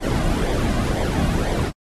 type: noise with flanger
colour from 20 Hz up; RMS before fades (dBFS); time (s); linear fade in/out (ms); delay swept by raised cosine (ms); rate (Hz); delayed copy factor
brown; -21; 0-1.72; 50; 0.72 to 2.32; 2; -0.6
effects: AAC 32 kbps